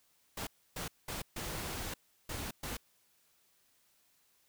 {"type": "noise bursts at uneven times", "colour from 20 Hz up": "pink", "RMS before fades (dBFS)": -40, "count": 6, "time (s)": [[0.37, 0.47], [0.76, 0.88], [1.08, 1.22], [1.36, 1.94], [2.29, 2.51], [2.63, 2.77]], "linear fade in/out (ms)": 5, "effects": ["white hiss -71 dBFS RMS until 4.48 s"]}